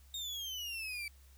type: exponential sweep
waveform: 35% pulse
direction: down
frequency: 3729 to 2300 Hz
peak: -37 dBFS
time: 0.14-1.08 s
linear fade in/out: 2 ms
effects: added 67 Hz sine -57 dBFS peak until 1.37 s + white hiss -67 dBFS RMS until 1.37 s